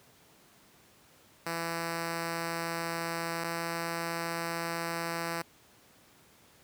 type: tone pair in turn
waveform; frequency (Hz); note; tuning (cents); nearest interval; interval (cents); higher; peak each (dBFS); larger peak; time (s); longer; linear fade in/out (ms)
5% pulse; 167.1 / 167.76; E3 / E3; +24 / +31; unison; 7; second; -21; neither; 1.46-3.44 / 3.44-5.42; neither; 5
effects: pink hiss -60 dBFS RMS until 6.63 s + high-pass 100 Hz 12 dB/octave